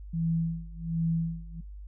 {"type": "tone with tremolo", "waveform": "sine", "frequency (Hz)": 164.81, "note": "E3", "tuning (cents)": 0, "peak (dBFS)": -24, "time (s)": [0.13, 1.61], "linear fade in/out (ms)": 10, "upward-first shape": "sine", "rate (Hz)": 1.3, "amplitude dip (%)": 95, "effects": ["noise-tail reverb RT60 0.3 s tail -24 dB re dry", "added 50 Hz sine -40 dBFS peak until 1.87 s"]}